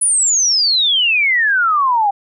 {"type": "exponential sweep", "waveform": "sine", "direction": "down", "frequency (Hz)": [10080, 784], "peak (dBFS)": -11, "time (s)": [0.01, 2.11], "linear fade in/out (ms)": 10, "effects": []}